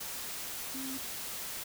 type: tone in noise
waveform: sine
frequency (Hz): 266.1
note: C4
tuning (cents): +29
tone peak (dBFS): -39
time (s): 0.74-0.98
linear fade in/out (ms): 10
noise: white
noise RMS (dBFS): -40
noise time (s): 0-1.64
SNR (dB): -2
effects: none